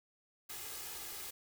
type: noise with comb filter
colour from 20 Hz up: white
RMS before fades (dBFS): -45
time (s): 0.49-1.31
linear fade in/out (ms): 10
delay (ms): 2.4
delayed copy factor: +0.55
effects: none